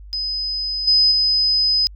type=tone with level steps; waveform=sine; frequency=5030 Hz; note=D#8; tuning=18 cents sharp; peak=-21 / -11 / -14 dBFS; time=0.13-1.87 s; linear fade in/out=0 ms; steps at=0.87 / 1.11 s; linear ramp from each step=10 ms; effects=added 50 Hz sine -36 dBFS peak until 1.95 s